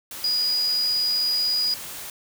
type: tone in noise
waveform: sine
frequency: 4908 Hz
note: D#8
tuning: 25 cents flat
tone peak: -20 dBFS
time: 0.24-1.74 s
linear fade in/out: 2 ms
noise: white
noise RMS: -36 dBFS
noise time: 0.11-2.1 s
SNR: +13 dB
effects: none